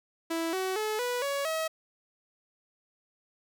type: tone with pitch steps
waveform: sawtooth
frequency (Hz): 329.6 / 376.4 / 429.9 / 491 / 560.8 / 640.4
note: E4 / F#4 / A4 / B4 / C#5 / D#5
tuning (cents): 0 / +30 / -40 / -10 / +20 / +50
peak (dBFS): -25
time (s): 0.3-1.68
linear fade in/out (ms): 10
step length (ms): 230
effects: none